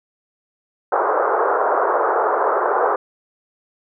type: band-pass noise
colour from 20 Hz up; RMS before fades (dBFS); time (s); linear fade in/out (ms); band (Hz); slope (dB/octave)
pink; -18; 0.92-2.96; 5; 400 to 1400; 48
effects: none